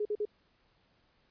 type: tone bursts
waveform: sine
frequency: 418.7 Hz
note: G#4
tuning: 14 cents sharp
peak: -29 dBFS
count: 3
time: 0-0.253 s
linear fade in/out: 5 ms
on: 53 ms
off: 47 ms
effects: pink hiss -70 dBFS RMS until 1.3 s + resampled to 11025 Hz